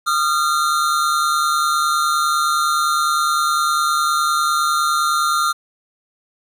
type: tone pair together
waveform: square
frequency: 1223 / 1372.8 Hz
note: D#6 / F6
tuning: -30 / -30 cents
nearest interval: major second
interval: 200 cents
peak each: -19 dBFS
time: 0.06-5.53 s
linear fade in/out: 20 ms
effects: resampled to 32000 Hz + 8-bit